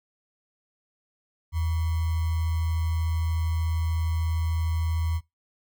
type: tone with sample-and-hold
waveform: sine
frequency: 81.6 Hz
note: E2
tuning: 17 cents flat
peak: -23 dBFS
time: 1.52-5.21 s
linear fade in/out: 50 ms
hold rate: 1050 Hz
effects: noise-tail reverb RT60 0.2 s tail -22 dB re dry